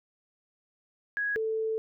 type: tone pair in turn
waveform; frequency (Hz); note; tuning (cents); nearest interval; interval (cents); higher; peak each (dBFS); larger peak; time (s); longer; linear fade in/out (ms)
sine; 1661.2 / 441.8; G#6 / A4; 0 / +7; octave + major seventh; 2293; first; -27; neither; 1.17-1.36 / 1.36-1.78; second; 0
effects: none